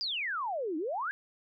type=exponential two-way sweep; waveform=sine; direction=down then up; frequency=5030 to 293.7 to 1683 Hz; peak=-31 dBFS; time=0.01-1.11 s; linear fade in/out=0 ms; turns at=0.77 s; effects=none